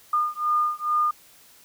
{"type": "beating tone pair", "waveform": "sine", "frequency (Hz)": [1214, 1216.3], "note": ["D#6", "D#6"], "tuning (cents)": [-43, -40], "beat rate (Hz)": 2.3, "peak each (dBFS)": -24, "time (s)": [0.13, 1.11], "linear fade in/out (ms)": 5, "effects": ["white hiss -53 dBFS RMS until 1.64 s"]}